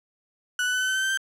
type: tone with pitch steps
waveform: 35% pulse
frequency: 1480 / 1492 / 1504.1 / 1516.3 / 1528.7 / 1541.1 / 1553.6 / 1566.2 Hz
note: F#6 / F#6 / F#6 / F#6 / G6 / G6 / G6 / G6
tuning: 0 / +14 / +28 / +42 / -44 / -30 / -16 / -2 cents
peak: -21 dBFS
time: 0.59-1.174 s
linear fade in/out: 2 ms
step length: 73 ms
effects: low-pass 11000 Hz 12 dB/octave + 10-bit